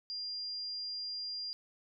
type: tone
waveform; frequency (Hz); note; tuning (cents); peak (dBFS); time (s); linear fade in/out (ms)
sine; 4800; D8; +37; -37; 0.1-1.53; 0
effects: none